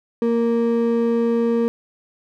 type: ring-modulated tone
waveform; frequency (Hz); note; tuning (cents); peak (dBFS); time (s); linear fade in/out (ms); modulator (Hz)
triangle; 349.2; F4; 0; -11; 0.22-1.68; 0; 117
effects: none